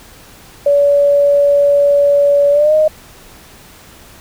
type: tone with pitch glide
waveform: sine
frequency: 571 to 619.1 Hz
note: D5 to D#5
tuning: -49 to -9 cents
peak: -7 dBFS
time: 0.66-2.88 s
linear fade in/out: 5 ms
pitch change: +140 cents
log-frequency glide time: 2.51-2.74 s
effects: pink hiss -40 dBFS RMS until 4.2 s